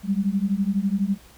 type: beating tone pair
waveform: sine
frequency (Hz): 191.6 / 203.6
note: G3 / G#3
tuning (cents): -39 / -34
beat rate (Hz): 12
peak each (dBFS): -23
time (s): 0.03-1.18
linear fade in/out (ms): 50
effects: added 60 Hz sine -52 dBFS peak until 1.37 s + pink hiss -51 dBFS RMS until 1.37 s